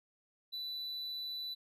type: tone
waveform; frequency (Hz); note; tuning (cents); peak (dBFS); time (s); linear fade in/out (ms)
triangle; 3977; B7; +11; -37; 0.52-1.55; 20
effects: resampled to 32000 Hz